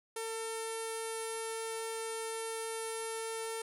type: tone with low-pass filter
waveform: sawtooth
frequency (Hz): 449.7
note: A4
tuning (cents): +38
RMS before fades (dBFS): -39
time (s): 0.16-3.62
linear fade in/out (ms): 5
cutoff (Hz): 10000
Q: 6.1
effects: none